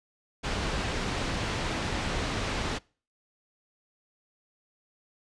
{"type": "low-pass noise", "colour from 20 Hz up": "pink", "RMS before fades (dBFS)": -31, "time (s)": [0.43, 2.79], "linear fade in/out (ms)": 20, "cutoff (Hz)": 4700, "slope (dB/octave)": 12, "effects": ["noise-tail reverb RT60 0.4 s tail -25 dB re dry", "resampled to 22050 Hz"]}